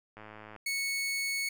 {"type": "click train", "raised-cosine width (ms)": 0.5, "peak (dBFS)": -32, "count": 43, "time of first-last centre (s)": [0.17, 0.563], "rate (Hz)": 107}
{"type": "tone", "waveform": "sawtooth", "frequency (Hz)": 2210, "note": "C#7", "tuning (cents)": -6, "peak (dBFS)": -27, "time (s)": [0.66, 1.49], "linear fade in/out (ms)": 5}
{"effects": []}